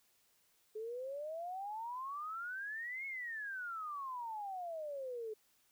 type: exponential two-way sweep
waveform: sine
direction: up then down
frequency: 424 to 2200 to 424 Hz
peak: -40 dBFS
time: 0.75-5.34 s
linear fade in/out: 10 ms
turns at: 3.06 s
effects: white hiss -73 dBFS RMS until 5.71 s